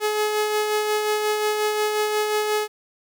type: tone with tremolo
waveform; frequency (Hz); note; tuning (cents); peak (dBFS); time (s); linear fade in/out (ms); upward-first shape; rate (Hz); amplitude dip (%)
sawtooth; 424.2; G#4; +37; -15; 0-2.68; 50; sine; 5.6; 35
effects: 9-bit